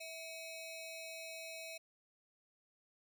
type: ring-modulated tone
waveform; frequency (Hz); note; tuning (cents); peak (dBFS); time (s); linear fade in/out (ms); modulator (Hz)
sawtooth; 1600; G6; +35; -39; 0-1.78; 10; 948
effects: none